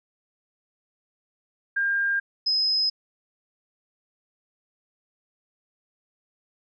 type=tone pair in turn; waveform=sine; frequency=1604 / 5083 Hz; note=G6 / D#8; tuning=+39 / +36 cents; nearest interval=octave + minor sixth; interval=1997 cents; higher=second; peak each=-21 / -20 dBFS; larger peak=second; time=1.76-2.2 / 2.46-2.9 s; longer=neither; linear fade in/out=10 ms; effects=none